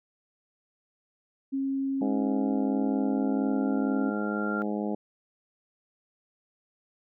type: tone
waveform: sine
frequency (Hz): 271.1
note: C#4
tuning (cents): -38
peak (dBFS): -26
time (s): 1.52-4.11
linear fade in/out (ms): 20
type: harmonic tone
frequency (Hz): 104.3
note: G#2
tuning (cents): +8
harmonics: 2 / 3 / 4 / 5 / 6 / 7 / 8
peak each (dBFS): -30 / -34 / -36 / -38 / -40 / -41 / -42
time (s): 2.01-4.95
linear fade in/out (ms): 5
type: tone with exponential growth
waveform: sine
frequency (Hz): 1387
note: F6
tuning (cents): -12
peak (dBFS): -30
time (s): 2.04-4.62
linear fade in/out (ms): 0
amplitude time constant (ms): 560
effects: none